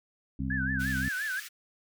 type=harmonic tone; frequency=65.41 Hz; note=C2; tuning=in tune; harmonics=1 / 2 / 3 / 4; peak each=-35 / -35 / -35 / -35 dBFS; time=0.39-1.09 s; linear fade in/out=5 ms
type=tone with vibrato; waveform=sine; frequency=1618 Hz; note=G#6; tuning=46 cents flat; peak=-30 dBFS; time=0.5-1.4 s; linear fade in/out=5 ms; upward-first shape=sine; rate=5.7 Hz; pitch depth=150 cents each way
type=high-pass noise; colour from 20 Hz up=pink; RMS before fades=-43 dBFS; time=0.79-1.49 s; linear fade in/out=20 ms; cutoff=1300 Hz; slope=96 dB/octave
effects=none